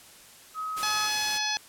sine tone, 1270 Hz, D#6, 35 cents sharp, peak -30 dBFS, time 0.54-1.1 s, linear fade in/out 50 ms
white noise, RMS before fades -36 dBFS, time 0.76-1.39 s, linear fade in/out 20 ms
harmonic tone, 850 Hz, G#5, 40 cents sharp, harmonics 1 / 2 / 3 / 4 / 5 / 6 / 7, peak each -34 / -34 / -34 / -34 / -34 / -34 / -34 dBFS, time 0.83-1.57 s, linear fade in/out 0 ms
effects white hiss -51 dBFS RMS until 1.68 s + low-pass 12000 Hz 12 dB/octave

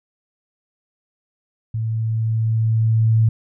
sine tone with level ramp, 111.8 Hz, A2, 28 cents sharp, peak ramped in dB -20 to -11 dBFS, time 1.74-3.29 s, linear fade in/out 5 ms, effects none

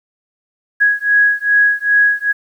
sine beating tone pair, 1661.2 / 1663.7 Hz, G#6 / G#6, 0 / +3 cents, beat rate 2.5 Hz, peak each -13 / -13 dBFS, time 0.8-2.33 s, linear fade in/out 20 ms, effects 8-bit

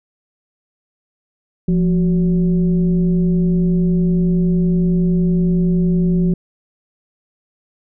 sine tone with frequency modulation, 174.61 Hz, F3, in tune, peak -12 dBFS, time 1.68-6.34 s, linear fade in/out 5 ms, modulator 200 Hz, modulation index 0.53, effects none

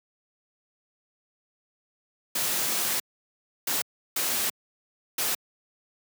white noise bursts at uneven times, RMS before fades -27 dBFS, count 4, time 2.35-3 / 3.67-3.82 / 4.16-4.5 / 5.18-5.35 s, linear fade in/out 5 ms, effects high-pass 150 Hz 12 dB/octave

